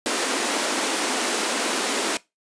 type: high-pass noise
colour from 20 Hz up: pink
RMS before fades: -24 dBFS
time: 0.06-2.17 s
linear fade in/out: 0 ms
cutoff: 240 Hz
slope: 48 dB/octave
effects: noise-tail reverb RT60 0.2 s tail -20 dB re dry + resampled to 22050 Hz